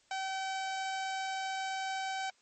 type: tone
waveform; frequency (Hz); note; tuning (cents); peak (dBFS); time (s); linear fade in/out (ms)
sawtooth; 767; G5; -38; -30; 0.11-2.3; 2
effects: white hiss -68 dBFS RMS until 2.41 s + MP3 32 kbps